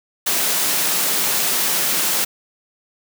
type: high-pass noise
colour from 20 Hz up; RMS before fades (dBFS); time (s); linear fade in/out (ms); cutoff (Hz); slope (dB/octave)
white; -19; 0.26-2.25; 10; 140; 96
effects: none